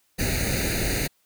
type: noise with comb filter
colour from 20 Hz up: pink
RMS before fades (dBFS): -25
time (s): 0.18-1.08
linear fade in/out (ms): 20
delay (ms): 0.46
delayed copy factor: +0.95
effects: white hiss -67 dBFS RMS until 1.25 s